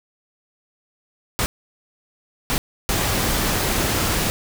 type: noise bursts at uneven times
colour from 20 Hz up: pink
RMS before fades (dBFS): -21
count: 3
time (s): 1.39-1.46 / 2.5-2.58 / 2.89-4.3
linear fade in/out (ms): 0
effects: none